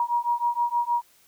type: beating tone pair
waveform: sine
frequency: 950 / 956.4 Hz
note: A#5 / A#5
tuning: +33 / +44 cents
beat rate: 6.4 Hz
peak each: -25 dBFS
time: 0-1.02 s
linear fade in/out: 2 ms
effects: white hiss -59 dBFS RMS until 1.27 s